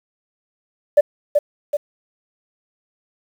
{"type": "tone with echo", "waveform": "sine", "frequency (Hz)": 586, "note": "D5", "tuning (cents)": -4, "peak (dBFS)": -5, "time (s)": [0.97, 1.01], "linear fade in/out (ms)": 10, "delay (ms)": 380, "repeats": 2, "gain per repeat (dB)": -5, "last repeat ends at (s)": 1.77, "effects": ["tanh soft clip ceiling -3 dBFS", "7-bit"]}